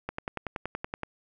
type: click train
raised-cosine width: 0.5 ms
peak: -17 dBFS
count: 11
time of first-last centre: 0.09-1.033 s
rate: 10.6 Hz
effects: none